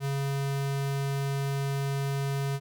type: tone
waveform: square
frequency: 138.59 Hz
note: C#3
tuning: in tune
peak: -28 dBFS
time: 0-2.6 s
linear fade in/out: 50 ms
effects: none